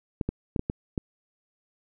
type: clicks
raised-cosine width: 3 ms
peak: -14 dBFS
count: 6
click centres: 0.212 / 0.29 / 0.562 / 0.594 / 0.699 / 0.978 s
effects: none